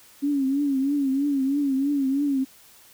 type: tone with vibrato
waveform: sine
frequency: 277 Hz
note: C#4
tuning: 1 cent flat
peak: -20 dBFS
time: 0.22-2.45 s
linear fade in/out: 20 ms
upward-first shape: triangle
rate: 3.1 Hz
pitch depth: 100 cents each way
effects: white hiss -52 dBFS RMS until 2.93 s